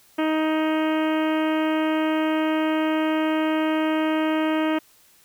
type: harmonic tone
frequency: 313.3 Hz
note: D#4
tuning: 12 cents sharp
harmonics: 1 / 2 / 3 / 4 / 5 / 6 / 7 / 8 / 9 / 10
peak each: -21 / -27 / -31 / -33 / -35 / -37 / -38 / -39 / -40 / -41 dBFS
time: 0.18-4.79 s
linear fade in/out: 10 ms
effects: white hiss -56 dBFS RMS until 5.24 s